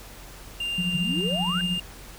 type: tone with pitch glide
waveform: triangle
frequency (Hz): 2794 to 2810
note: F7 to F7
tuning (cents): 0 to +10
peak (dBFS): -25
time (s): 0.6-1.8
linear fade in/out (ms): 5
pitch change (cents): +10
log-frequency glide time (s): 1-1.36
type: tone with tremolo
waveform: sine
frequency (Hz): 177.9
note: F3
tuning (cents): +32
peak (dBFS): -23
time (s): 0.78-1.78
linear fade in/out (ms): 2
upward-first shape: sine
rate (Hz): 13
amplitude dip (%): 70
type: exponential sweep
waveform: sine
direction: up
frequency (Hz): 138.59 to 1607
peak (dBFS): -29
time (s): 0.94-1.61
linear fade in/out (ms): 0
effects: added 44 Hz sine -44 dBFS peak until 2.18 s + pink hiss -45 dBFS RMS until 2.18 s